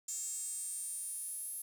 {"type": "tone with high-pass filter sweep", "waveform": "square", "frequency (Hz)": 246.9, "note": "B3", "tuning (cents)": 0, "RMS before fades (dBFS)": -41, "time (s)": [0.08, 1.62], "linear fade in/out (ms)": 5, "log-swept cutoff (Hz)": [7300, 11000], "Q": 8.8, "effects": []}